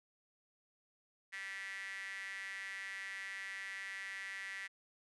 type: tone with high-pass filter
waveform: sawtooth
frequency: 194.7 Hz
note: G3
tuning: 12 cents flat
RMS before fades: -45 dBFS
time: 1.32-4.68 s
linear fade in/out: 20 ms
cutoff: 1900 Hz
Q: 8.9
effects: resampled to 24000 Hz